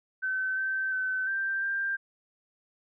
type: tone with pitch steps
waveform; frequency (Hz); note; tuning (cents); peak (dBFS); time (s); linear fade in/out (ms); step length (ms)
sine; 1529 / 1548 / 1523 / 1573 / 1587; G6 / G6 / F#6 / G6 / G6; -44 / -22 / +50 / +6 / +21; -27; 0.22-1.97; 20; 350
effects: none